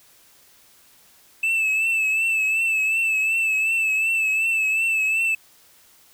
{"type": "tone with vibrato", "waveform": "triangle", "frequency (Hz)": 2630, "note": "E7", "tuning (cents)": -5, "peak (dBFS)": -17, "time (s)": [1.43, 5.35], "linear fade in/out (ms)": 5, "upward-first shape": "triangle", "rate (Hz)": 2.7, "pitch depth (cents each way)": 51, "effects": ["white hiss -54 dBFS RMS until 6.13 s"]}